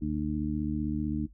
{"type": "harmonic tone", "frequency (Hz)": 75.6, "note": "D#2", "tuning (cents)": -49, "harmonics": [1, 2, 3, 4], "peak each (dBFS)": [-36, -35, -32, -32], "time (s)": [0.01, 1.27], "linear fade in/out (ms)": 20, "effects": ["noise-tail reverb RT60 0.1 s tail -18 dB re dry", "added 50 Hz sine -51 dBFS peak until 1.33 s"]}